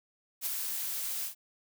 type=noise with ADSR envelope; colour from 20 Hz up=blue; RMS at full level=-31 dBFS; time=0.41-1.35 s; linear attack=54 ms; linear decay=11 ms; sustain=-4 dB; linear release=110 ms; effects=none